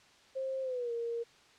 sine tone with pitch glide, 530 to 466.8 Hz, C5 to A#4, +22 to +2 cents, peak -33 dBFS, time 0.35-1.24 s, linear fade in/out 20 ms, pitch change -220 cents, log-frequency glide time 0.62-0.92 s, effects white hiss -61 dBFS RMS until 1.58 s + low-pass 5000 Hz 12 dB/octave

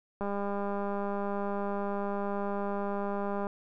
click train, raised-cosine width 1 ms, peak -21 dBFS, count 656, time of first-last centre 0.21-3.469 s, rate 201 Hz, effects none

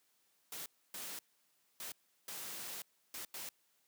white noise bursts at uneven times, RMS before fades -45 dBFS, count 6, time 0.52-0.66 / 0.94-1.19 / 1.8-1.92 / 2.28-2.82 / 3.14-3.25 / 3.34-3.49 s, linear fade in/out 2 ms, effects white hiss -75 dBFS RMS until 3.87 s + high-pass 150 Hz 12 dB/octave

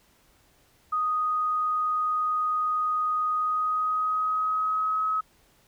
sine tone with pitch glide, 1244.5 to 1278 Hz, D#6 to D#6, 0 to +46 cents, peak -23 dBFS, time 0.92-5.21 s, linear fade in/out 10 ms, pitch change +46 cents, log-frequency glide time 3.33-5.07 s, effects pink hiss -62 dBFS RMS until 5.67 s

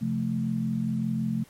sine chord, F major, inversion second, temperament equal with one note detuned, 133.02 / 174.61 / 220 Hz, C3 / F3 / A3, +29 / 0 / 0 cents, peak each -31 / -31 / -27 dBFS, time 0.01-1.44 s, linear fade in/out 10 ms, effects pink hiss -56 dBFS RMS until 1.49 s + MP3 64 kbps

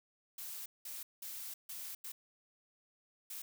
blue noise bursts at uneven times, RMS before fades -45 dBFS, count 6, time 0.38-0.66 / 0.85-1.03 / 1.22-1.54 / 1.69-1.95 / 2.04-2.12 / 3.3-3.42 s, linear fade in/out 5 ms, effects none

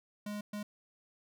square tone bursts at uneven times, 207.7 Hz, G#3, in tune, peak -38 dBFS, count 2, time 0.26-0.41 / 0.53-0.63 s, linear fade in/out 5 ms, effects none

